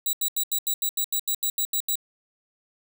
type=tone bursts; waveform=5% pulse; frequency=3893 Hz; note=B7; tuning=26 cents flat; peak=-15 dBFS; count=13; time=0.06-1.955 s; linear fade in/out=2 ms; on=71 ms; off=81 ms; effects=none